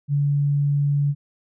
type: tone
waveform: sine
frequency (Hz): 143.3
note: D3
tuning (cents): -42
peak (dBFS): -17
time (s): 0.08-1.15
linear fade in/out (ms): 50
effects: none